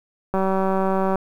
click train, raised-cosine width 1 ms, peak -9 dBFS, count 157, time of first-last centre 0.34-1.157 s, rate 191 Hz, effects 8-bit

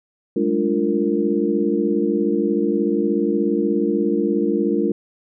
sine tone cluster, 197.4 / 214.1 / 294.6 / 347.5 / 460.6 Hz, G3 / A3 / D4 / F4 / A#4, +12 / -47 / +6 / -9 / -21 cents, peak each -27 / -23 / -22 / -21 / -24 dBFS, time 0.36-4.92 s, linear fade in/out 5 ms, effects none

